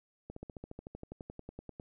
slowing click train, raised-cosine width 2 ms, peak -30 dBFS, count 19, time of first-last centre 0.3-1.799 s, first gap 64 ms, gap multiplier 1.03, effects none

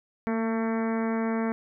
harmonic tone with a mistuned harmonic, 224.5 Hz, A3, 35 cents sharp, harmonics 1 / 2 / 3 / 4 / 5 / 6 / 7 / 8 / 9 / 10, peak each -26 / -32 / -36 / -38 / -40 / -42 / -43 / -44 / -45 / -46 dBFS, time 0.27-1.52 s, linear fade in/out 0 ms, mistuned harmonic 1, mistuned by +20 cents, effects none

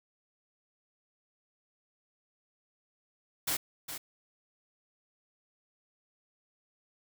white noise with echo, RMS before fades -31 dBFS, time 3.47-3.57 s, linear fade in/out 10 ms, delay 410 ms, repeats 1, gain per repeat -9 dB, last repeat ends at 3.98 s, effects none

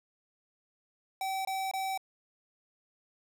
square tone bursts, 768 Hz, G5, 36 cents flat, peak -32 dBFS, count 3, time 1.21-1.976 s, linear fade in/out 2 ms, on 240 ms, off 23 ms, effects none

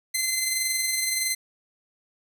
10% pulse tone with amplitude modulation, 2062 Hz, C7, 26 cents flat, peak -13 dBFS, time 0.14-1.35 s, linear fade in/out 10 ms, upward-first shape sine, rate 21.5 Hz, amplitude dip 35%, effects none

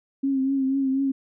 sine tone with vibrato, 269.3 Hz, C#4, 50 cents flat, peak -20 dBFS, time 0.23-1.12 s, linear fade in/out 10 ms, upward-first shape triangle, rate 4.1 Hz, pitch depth 46 cents each way, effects none

